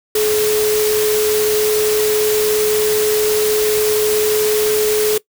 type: tone in noise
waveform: sine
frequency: 426.4 Hz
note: G#4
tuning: 46 cents sharp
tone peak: -13 dBFS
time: 0.15-5.18 s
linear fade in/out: 5 ms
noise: white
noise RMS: -21 dBFS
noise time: 0.15-5.18 s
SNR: +5 dB
effects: noise-tail reverb RT60 0.1 s tail -20 dB re dry